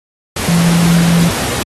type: tone in noise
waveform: sine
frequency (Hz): 170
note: F3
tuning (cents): -46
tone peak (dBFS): -8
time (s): 0.48-1.29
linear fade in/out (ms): 5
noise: pink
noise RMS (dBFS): -18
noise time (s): 0.36-1.63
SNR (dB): +7
effects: high-pass 80 Hz 12 dB/octave + AAC 32 kbps